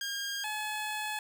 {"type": "tone pair in turn", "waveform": "15% pulse", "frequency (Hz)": [1615, 853.3], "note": ["G#6", "G#5"], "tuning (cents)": [-49, 47], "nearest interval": "major seventh", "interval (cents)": 1104, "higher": "first", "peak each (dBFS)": -27, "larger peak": "neither", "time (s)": [[0.01, 0.44], [0.44, 1.19]], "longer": "second", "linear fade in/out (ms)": 2, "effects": []}